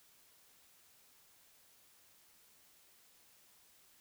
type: silence
effects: white hiss -66 dBFS RMS until 4 s